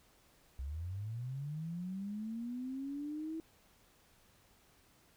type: linear sweep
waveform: sine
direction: up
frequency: 63 to 326 Hz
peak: -38 dBFS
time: 0.59-3.4 s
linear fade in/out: 0 ms
effects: pink hiss -67 dBFS RMS until 5.16 s